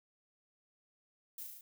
violet noise with echo, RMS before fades -45 dBFS, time 1.38-1.43 s, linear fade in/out 2 ms, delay 36 ms, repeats 5, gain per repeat -2 dB, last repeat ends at 1.61 s, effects none

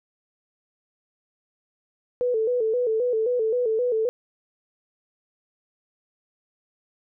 sine tone with vibrato, 466.7 Hz, A#4, 2 cents sharp, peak -20 dBFS, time 2.21-4.09 s, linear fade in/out 0 ms, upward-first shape square, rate 3.8 Hz, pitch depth 96 cents each way, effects none

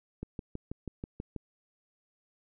click train, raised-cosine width 3 ms, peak -24 dBFS, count 8, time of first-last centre 0.23-1.363 s, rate 6.18 Hz, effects none

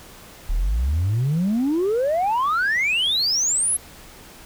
sine exponential sweep, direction up, 35.05 to 11360 Hz, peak -16 dBFS, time 0.49-3.77 s, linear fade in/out 10 ms, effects tanh soft clip ceiling -16 dBFS + pink hiss -44 dBFS RMS until 4.45 s

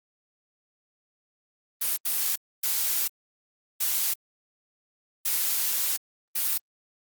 blue noise bursts at uneven times, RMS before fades -26 dBFS, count 6, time 1.81-1.97 / 2.05-2.36 / 2.63-3.08 / 3.8-4.14 / 5.25-5.97 / 6.35-6.58 s, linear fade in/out 10 ms, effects Opus 32 kbps

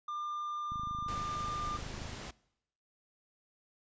triangle tone, 1198 Hz, D6, 34 cents sharp, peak -34 dBFS, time 0.08-1.77 s, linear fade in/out 5 ms
click train, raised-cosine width 5 ms, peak -33 dBFS, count 38, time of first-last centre 0.72-2.132 s, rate 26.2 Hz
pink noise, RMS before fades -44 dBFS, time 1.08-2.31 s, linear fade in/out 5 ms
effects noise-tail reverb RT60 0.8 s tail -22 dB re dry + resampled to 16000 Hz

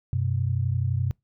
sine tone pair together, 94.9 / 126.68 Hz, F#2 / B2, +44 / +44 cents, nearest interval perfect fourth, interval 500 cents, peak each -25 dBFS, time 0.13-1.11 s, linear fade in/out 0 ms, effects noise-tail reverb RT60 0.2 s tail -26 dB re dry

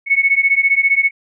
sine beating tone pair, 2200 / 2215 Hz, C#7 / C#7, -14 / -2 cents, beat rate 15 Hz, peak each -14 dBFS, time 0.06-1.11 s, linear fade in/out 50 ms, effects none

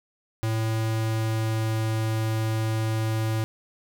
square tone with pitch glide, 111.3 to 110.66 Hz, A2 to A2, +20 to +10 cents, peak -24 dBFS, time 0.43-3.44 s, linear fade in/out 0 ms, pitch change -10 cents, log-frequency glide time 0.86-1.84 s, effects none

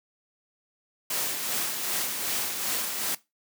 white noise with tremolo, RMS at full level -28 dBFS, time 1.1-3.15 s, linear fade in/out 5 ms, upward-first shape sine, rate 2.6 Hz, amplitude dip 40%, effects noise-tail reverb RT60 0.2 s tail -18 dB re dry + high-pass 150 Hz 12 dB/octave

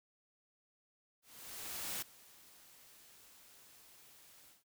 white noise with ADSR envelope, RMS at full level -40 dBFS, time 1.22-4.64 s, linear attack 800 ms, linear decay 7 ms, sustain -21 dB, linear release 160 ms, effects none

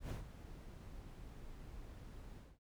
brown noise with ADSR envelope, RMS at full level -40 dBFS, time 0-2.59 s, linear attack 99 ms, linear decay 130 ms, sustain -12 dB, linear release 220 ms, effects none

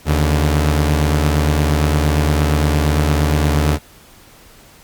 sawtooth tone pair together, 76.2 / 143.75 Hz, D#2 / D3, -36 / -37 cents, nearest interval major seventh, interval 1099 cents, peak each -10 / -15 dBFS, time 0.05-3.79 s, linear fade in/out 50 ms, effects pink hiss -45 dBFS RMS until 4.83 s + Opus 48 kbps

